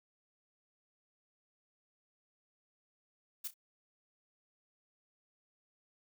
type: noise with echo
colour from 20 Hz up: blue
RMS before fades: -39 dBFS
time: 3.44-3.48 s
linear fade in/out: 10 ms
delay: 31 ms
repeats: 2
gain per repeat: -13 dB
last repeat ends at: 3.542 s
effects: none